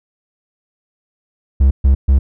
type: tone bursts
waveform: triangle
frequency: 67.5 Hz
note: C#2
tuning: 45 cents flat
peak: -5 dBFS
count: 3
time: 1.6-2.19 s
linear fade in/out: 10 ms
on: 110 ms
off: 130 ms
effects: none